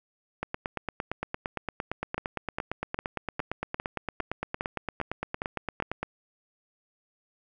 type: two click trains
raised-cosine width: 0.5 ms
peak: -15 / -15 dBFS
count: 50 / 10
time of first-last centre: 0.43-6.03 / 2.18-5.824 s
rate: 8.75 / 2.47 Hz
effects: none